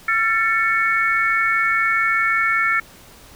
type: tone cluster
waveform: sine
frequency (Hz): 1359 / 1769 / 2214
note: F6 / A6 / C#7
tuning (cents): -48 / +9 / -3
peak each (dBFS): -20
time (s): 0.08-2.8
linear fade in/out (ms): 5
effects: pink hiss -45 dBFS RMS until 3.35 s